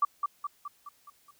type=tone with echo; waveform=sine; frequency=1162 Hz; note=D6; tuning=19 cents flat; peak=-20 dBFS; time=0.02-0.05 s; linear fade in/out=5 ms; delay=210 ms; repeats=6; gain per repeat=-5 dB; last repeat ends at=1.31 s; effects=white hiss -65 dBFS RMS until 1.39 s